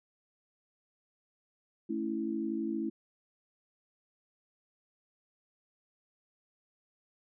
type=chord; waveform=sine; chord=A major; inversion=none; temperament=equal; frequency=220 / 277.2 / 329.6 Hz; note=A3 / C#4 / E4; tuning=0 / 0 / 0 cents; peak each=-36 / -38 / -34 dBFS; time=1.89-2.9 s; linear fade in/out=10 ms; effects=none